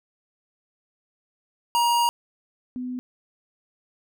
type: tone pair in turn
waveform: square / sine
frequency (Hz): 947 / 250.8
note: A#5 / B3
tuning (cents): +27 / +27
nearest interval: octave + major seventh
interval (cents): 2300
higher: first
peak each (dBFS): -19 / -28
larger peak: first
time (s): 1.75-2.09 / 2.76-2.99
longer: first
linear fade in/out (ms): 0
effects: none